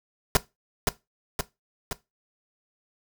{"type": "noise with echo", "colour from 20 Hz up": "pink", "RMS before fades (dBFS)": -18, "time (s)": [0.35, 0.37], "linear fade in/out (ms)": 2, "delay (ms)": 520, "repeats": 3, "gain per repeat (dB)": -4, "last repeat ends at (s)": 1.93, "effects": ["noise-tail reverb RT60 0.2 s tail -17 dB re dry"]}